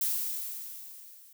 violet noise with level ramp, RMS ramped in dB -28 to -55 dBFS, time 0.01-1.33 s, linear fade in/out 5 ms, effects none

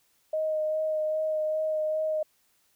sine tone with vibrato, 622.3 Hz, D#5, in tune, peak -25 dBFS, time 0.33-2.23 s, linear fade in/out 5 ms, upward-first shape sine, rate 2.5 Hz, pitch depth 14 cents each way, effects white hiss -68 dBFS RMS until 2.75 s

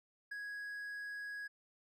triangle tone with ADSR envelope, 1661.2 Hz, G#6, in tune, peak -37 dBFS, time 0.31-1.48 s, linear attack 10 ms, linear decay 9 ms, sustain -3 dB, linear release 15 ms, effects none

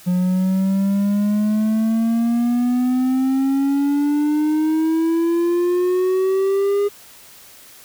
triangle exponential sweep, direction up, 178.5 to 409.1 Hz, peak -13 dBFS, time 0.06-6.89 s, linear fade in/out 20 ms, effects white hiss -44 dBFS RMS until 7.84 s

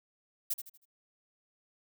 violet noise with echo, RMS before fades -31 dBFS, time 0.5-0.54 s, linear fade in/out 10 ms, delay 79 ms, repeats 4, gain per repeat -9 dB, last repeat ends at 0.856 s, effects none

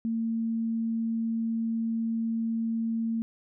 sine tone, 227 Hz, A#3, 46 cents flat, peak -26 dBFS, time 0.05-3.22 s, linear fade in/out 0 ms, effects none

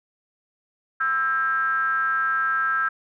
triangle ring-modulated tone, 140 Hz, C#3, 18 cents sharp, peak -15 dBFS, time 1-2.89 s, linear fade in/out 10 ms, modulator 1460 Hz, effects none

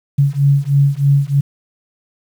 sine beating tone pair, 139 / 142.2 Hz, C#3 / C#3, +5 / +45 cents, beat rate 3.2 Hz, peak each -13 dBFS, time 0.18-1.41 s, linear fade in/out 10 ms, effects 7-bit

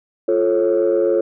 sine chord, F augmented, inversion none, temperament just, 349.2 / 436.5 / 545.7 Hz, F4 / A4 / C#5, 0 / -14 / -27 cents, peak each -17 dBFS, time 0.28-1.21 s, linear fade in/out 5 ms, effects tanh soft clip ceiling -8 dBFS

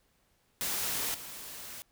white noise with level steps, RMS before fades -33 / -44 dBFS, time 0.61-1.82 s, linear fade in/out 0 ms, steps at 1.14 s, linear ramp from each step 5 ms, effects pink hiss -71 dBFS RMS until 1.91 s

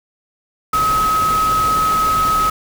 sine tone in noise, 1277 Hz, D#6, 45 cents sharp, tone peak -13 dBFS, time 0.73-2.5 s, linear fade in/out 5 ms, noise pink, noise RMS -25 dBFS, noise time 0.73-2.5 s, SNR +9 dB, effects none

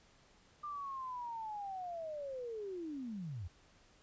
sine linear sweep, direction down, 1200 to 76.6 Hz, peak -40 dBFS, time 0.63-3.48 s, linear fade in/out 10 ms, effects pink hiss -66 dBFS RMS until 4.02 s + resampled to 16000 Hz

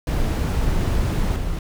brown noise with level steps, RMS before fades -20 / -25 dBFS, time 0.07-1.59 s, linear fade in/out 2 ms, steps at 1.36 s, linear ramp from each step 2 ms, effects none

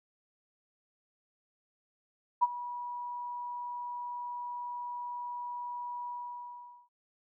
sine tone with ADSR envelope, 971 Hz, B5, 30 cents flat, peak -19 dBFS, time 2.41-6.89 s, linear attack 21 ms, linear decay 33 ms, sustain -17 dB, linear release 810 ms, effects none

